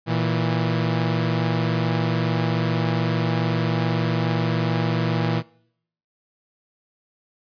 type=tone pair together; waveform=sawtooth; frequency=116.54 / 163.58 Hz; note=A#2 / E3; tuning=0 / -13 cents; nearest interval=tritone; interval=587 cents; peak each=-19 dBFS; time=0.06-5.43 s; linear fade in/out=50 ms; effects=noise-tail reverb RT60 0.7 s tail -23 dB re dry + resampled to 11025 Hz